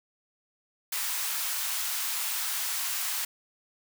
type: high-pass noise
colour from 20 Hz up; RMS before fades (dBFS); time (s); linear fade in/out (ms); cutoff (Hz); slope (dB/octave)
white; -31; 0.92-3.25; 5; 840; 24
effects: none